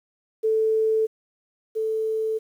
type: tone pair in turn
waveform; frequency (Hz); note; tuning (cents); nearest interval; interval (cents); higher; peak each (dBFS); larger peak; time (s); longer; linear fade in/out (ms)
sine; 440 / 440; A4 / A4; 0 / 0; unison; 0; neither; -18 / -22; first; 0.43-1.07 / 1.75-2.39; neither; 20
effects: 9-bit